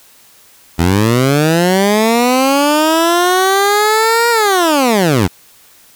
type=linear two-way sweep; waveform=15% pulse; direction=up then down; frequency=80.3 to 475 to 80.3 Hz; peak=-3 dBFS; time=0.78-5.28 s; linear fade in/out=20 ms; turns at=4.3 s; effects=white hiss -45 dBFS RMS until 5.95 s